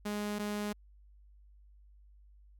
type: tone pair in turn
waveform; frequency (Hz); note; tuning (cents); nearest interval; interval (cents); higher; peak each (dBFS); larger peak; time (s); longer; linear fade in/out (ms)
sawtooth; 207.7 / 207.7; G#3 / G#3; 0 / 0; unison; 0; neither; -30 / -30; neither; 0.05-0.39 / 0.39-0.73; neither; 10
effects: added 50 Hz sine -56 dBFS peak until 2.59 s